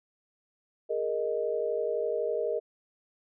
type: chord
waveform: sine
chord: Ab suspended second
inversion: none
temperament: just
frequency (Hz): 415.3 / 467.2 / 623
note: Ab4 / Bb4 / Eb5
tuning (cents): 0 / +4 / +2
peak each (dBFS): -33 / -30 / -32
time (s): 0.89-2.6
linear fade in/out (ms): 20
effects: none